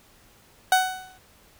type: tone with exponential decay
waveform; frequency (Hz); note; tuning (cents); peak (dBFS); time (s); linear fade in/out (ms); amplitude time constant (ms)
30% pulse; 747; F#5; +16; -11; 0.72-1.18; 2; 99
effects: pink hiss -56 dBFS RMS until 1.59 s